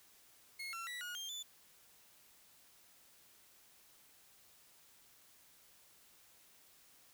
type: tone with pitch steps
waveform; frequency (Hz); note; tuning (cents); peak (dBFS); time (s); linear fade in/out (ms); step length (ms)
30% pulse; 2163 / 1354 / 1950 / 1443 / 3196 / 3493; C#7 / E6 / B6 / F#6 / G7 / A7; -43 / +46 / -23 / -44 / +33 / -13; -40; 0.59-1.43; 10; 140
effects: white hiss -65 dBFS RMS until 7.13 s